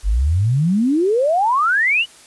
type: exponential sweep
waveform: sine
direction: up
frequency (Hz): 45.41 to 3022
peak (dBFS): -13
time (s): 0.03-2.06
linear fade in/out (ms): 50
effects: white hiss -45 dBFS RMS until 2.26 s + resampled to 24000 Hz